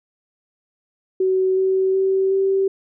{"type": "tone with pitch steps", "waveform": "sine", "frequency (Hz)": [376.1, 379.8, 383.6, 387.3], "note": ["F#4", "F#4", "G4", "G4"], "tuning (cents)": [28, 45, -37, -21], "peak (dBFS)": -15, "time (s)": [1.2, 2.68], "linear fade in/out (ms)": 5, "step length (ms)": 370, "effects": []}